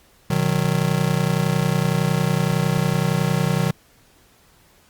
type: chord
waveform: square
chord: B major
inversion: none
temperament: just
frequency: 123.47 / 154.34 / 185.21 Hz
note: B2 / D#3 / F#3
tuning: 0 / -14 / +2 cents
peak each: -25 / -21 / -24 dBFS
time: 0.3-3.71 s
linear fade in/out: 5 ms
effects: pink hiss -55 dBFS RMS until 4.89 s + Opus 48 kbps